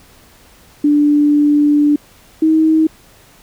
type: tone pair in turn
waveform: sine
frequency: 293.7 / 316.6 Hz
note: D4 / D#4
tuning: 0 / +30 cents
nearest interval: minor second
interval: 130 cents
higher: second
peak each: -8 dBFS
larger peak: neither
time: 0.84-1.96 / 2.42-2.87 s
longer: first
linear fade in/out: 5 ms
effects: pink hiss -46 dBFS RMS until 3.42 s